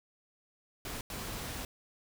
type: noise bursts at uneven times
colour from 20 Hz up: pink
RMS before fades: -40 dBFS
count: 2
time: 0.85-1.01 / 1.1-1.65 s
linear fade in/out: 2 ms
effects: none